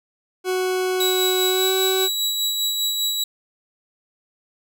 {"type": "tone with pitch glide", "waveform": "40% pulse", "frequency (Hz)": [370, 377.8], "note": ["F#4", "F#4"], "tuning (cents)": [0, 36], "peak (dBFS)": -19, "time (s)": [0.44, 2.09], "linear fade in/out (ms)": 50, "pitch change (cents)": 36, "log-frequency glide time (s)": [1.48, 1.72]}
{"type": "tone with tremolo", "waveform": "sawtooth", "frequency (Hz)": 3900, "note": "B7", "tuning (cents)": -23, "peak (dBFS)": -16, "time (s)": [1, 3.24], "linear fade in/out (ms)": 5, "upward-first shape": "sine", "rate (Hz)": 5, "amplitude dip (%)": 35}
{"effects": []}